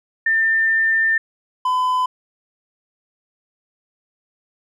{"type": "tone pair in turn", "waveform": ["sine", "triangle"], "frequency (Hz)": [1796, 1010.2], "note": ["A6", "B5"], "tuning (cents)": [35, 39], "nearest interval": "minor seventh", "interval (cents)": 996, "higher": "first", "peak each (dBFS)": -14, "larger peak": "neither", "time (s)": [[0.26, 1.18], [1.65, 2.06]], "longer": "first", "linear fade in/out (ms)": 5, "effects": []}